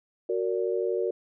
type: chord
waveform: sine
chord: Gb augmented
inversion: none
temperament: just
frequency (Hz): 370 / 462.5 / 578.1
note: Gb4 / Bb4 / D5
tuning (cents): 0 / -14 / -27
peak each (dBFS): -28 / -28 / -33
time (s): 0.29-1.11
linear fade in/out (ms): 5
effects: none